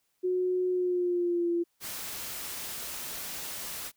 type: tone with pitch glide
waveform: sine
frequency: 365.3 to 342.8 Hz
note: F#4 to F4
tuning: -22 to -32 cents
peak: -25 dBFS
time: 0.23-1.64 s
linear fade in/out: 20 ms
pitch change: -110 cents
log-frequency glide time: 0.69-1.5 s
type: noise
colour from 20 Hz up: white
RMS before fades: -38 dBFS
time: 1.8-3.92 s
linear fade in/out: 50 ms
effects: white hiss -75 dBFS RMS until 3.96 s